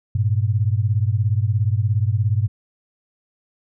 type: beating tone pair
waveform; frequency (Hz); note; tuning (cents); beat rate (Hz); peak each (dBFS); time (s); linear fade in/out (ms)
sine; 100 / 117; G2 / A#2; +35 / +7; 17; -18 / -20; 0.15-2.48; 5
effects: none